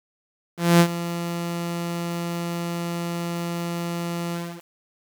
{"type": "tone with ADSR envelope", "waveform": "sawtooth", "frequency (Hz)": 171.2, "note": "F3", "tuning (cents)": -34, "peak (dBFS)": -7, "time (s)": [0.57, 4.64], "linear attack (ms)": 230, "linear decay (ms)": 71, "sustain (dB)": -15, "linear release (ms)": 300, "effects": ["7-bit"]}